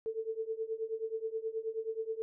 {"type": "tone with tremolo", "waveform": "sine", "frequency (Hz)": 445.3, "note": "A4", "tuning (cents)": 21, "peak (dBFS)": -30, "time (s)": [0.06, 2.22], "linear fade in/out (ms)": 0, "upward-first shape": "triangle", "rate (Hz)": 9.4, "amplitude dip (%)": 95, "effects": []}